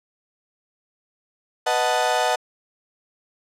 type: chord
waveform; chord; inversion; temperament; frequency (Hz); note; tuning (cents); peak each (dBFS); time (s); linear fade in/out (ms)
35% pulse; B dominant seventh; none; equal; 493.9 / 622.3 / 740 / 880; B4 / D#5 / F#5 / A5; 0 / 0 / 0 / 0; -25 / -23 / -21 / -23; 1.66-2.36; 10
effects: low-pass 9000 Hz 12 dB/octave